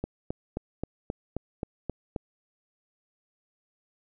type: click train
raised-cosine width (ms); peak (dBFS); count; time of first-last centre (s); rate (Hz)
2; -17; 9; 0.04-2.162; 3.77
effects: none

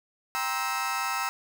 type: chord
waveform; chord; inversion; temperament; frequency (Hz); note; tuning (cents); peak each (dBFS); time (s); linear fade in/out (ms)
30% pulse; C dominant seventh; second; just; 784.9 / 941.9 / 1046.5 / 1308.1; G5 / Bb5 / C6 / E6; +2 / +18 / 0 / -14; -32 / -31 / -33 / -28; 0.35-1.29; 0
effects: none

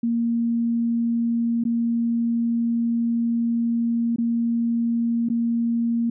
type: tone with dropouts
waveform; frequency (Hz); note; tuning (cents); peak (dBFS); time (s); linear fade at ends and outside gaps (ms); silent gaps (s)
sine; 233.1; A#3; 0; -19; 0.03-6.1; 5; 1.639-1.651 / 4.161-4.183 / 5.288-5.299
effects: none

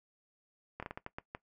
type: slowing click train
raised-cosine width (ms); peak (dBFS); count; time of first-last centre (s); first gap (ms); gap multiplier
0.5; -25; 8; 0.8-1.349; 26; 1.36
effects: noise-tail reverb RT60 0.1 s tail -18 dB re dry

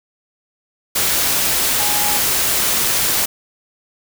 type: tone in noise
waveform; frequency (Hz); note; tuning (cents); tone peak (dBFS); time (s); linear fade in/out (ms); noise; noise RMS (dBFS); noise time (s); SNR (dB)
sine; 830; G#5; -1; -24; 1.79-2.18; 10; white; -17; 0.95-3.26; -10
effects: none

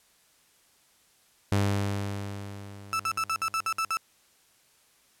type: tone with exponential decay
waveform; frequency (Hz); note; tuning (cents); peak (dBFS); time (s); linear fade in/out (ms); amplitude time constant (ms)
sawtooth; 100; G2; +35; -18; 1.52-3.92; 0; 520
type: tone bursts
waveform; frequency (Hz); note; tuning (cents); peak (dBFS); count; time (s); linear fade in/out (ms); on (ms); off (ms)
35% pulse; 1318.5; E6; 0; -24; 9; 2.93-3.97; 0; 64; 58
effects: white hiss -63 dBFS RMS until 5.2 s + low-pass 12000 Hz 12 dB/octave

